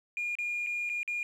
sine tone with dropouts, 2422 Hz, D#7, 47 cents flat, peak -29 dBFS, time 0.17-1.23 s, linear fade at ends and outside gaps 1 ms, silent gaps 0.353-0.386 / 0.664-0.669 / 0.893-0.898 / 1.031-1.077 s, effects tanh soft clip ceiling -27 dBFS + 10-bit

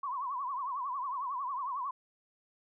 sine tone with vibrato, 1057 Hz, C6, 17 cents sharp, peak -33 dBFS, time 0.03-1.91 s, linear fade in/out 5 ms, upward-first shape triangle, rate 11 Hz, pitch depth 170 cents each way, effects none

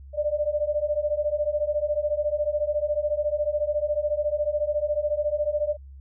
sine beating tone pair, 587.3 / 601.3 Hz, D5 / D5, 0 / +41 cents, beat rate 14 Hz, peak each -26 / -25 dBFS, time 0.13-5.77 s, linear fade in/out 50 ms, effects added 68 Hz sine -41 dBFS peak until 6 s

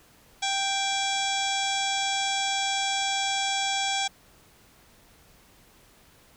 harmonic tone with a mistuned harmonic, 784 Hz, G5, in tune, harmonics 1 / 2 / 3 / 4 / 5 / 6 / 7 / 8 / 9 / 10, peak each -29 / -36 / -33 / -30 / -38 / -42 / -37 / -38 / -38 / -38 dBFS, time 0.42-4.08 s, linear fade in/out 10 ms, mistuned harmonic 4, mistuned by +110 cents, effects pink hiss -57 dBFS RMS until 6.36 s

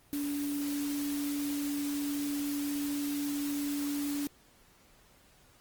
sine tone in noise, 287.7 Hz, D4, 36 cents flat, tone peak -31 dBFS, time 0.13-4.27 s, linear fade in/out 0 ms, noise white, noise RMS -42 dBFS, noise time 0.13-4.27 s, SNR +8 dB, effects pink hiss -62 dBFS RMS until 5.6 s + Opus 24 kbps

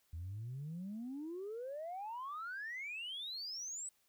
sine exponential sweep, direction up, 78.6 to 8130 Hz, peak -40 dBFS, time 0.13-3.89 s, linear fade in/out 5 ms, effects tanh soft clip ceiling -38 dBFS + white hiss -75 dBFS RMS until 4.08 s

